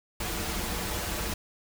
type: noise with comb filter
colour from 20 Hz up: pink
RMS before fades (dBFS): -32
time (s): 0.2-1.34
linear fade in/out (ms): 5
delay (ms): 7.5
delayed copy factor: -0.6
effects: none